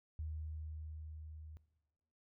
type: tone with level ramp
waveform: sine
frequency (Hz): 77.78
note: D#2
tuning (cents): 0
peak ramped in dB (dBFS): -39 to -49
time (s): 0.19-1.57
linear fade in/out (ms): 0
effects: noise-tail reverb RT60 1.0 s tail -17 dB re dry